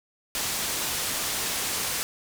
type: low-pass noise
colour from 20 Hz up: white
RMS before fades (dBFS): -29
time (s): 0.35-2.03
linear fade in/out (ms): 0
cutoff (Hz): 11000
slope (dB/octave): 12
effects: none